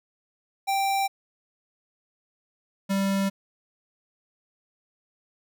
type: tone pair in turn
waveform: square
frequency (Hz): 784 / 195.64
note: G5 / G3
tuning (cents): 0 / -3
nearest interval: 2 octaves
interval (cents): 2403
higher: first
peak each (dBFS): -23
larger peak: neither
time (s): 0.67-1.08 / 2.89-3.3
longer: neither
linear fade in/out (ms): 20
effects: none